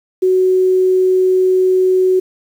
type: tone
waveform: sine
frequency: 371.9 Hz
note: F#4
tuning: 9 cents sharp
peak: -9 dBFS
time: 0.22-2.2 s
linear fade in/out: 10 ms
effects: 7-bit